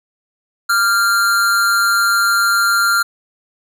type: tone with amplitude modulation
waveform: square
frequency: 1390 Hz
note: F6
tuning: 9 cents flat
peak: -10 dBFS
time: 0.69-3.03 s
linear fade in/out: 10 ms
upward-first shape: sine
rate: 207 Hz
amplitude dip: 55%
effects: none